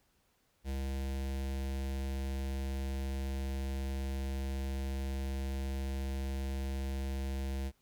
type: tone with notch filter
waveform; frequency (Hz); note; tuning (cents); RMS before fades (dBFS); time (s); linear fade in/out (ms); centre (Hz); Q
square; 67.3; C2; +49; -36; 0.64-7.72; 50; 1200; 1.7
effects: pink hiss -73 dBFS RMS until 7.81 s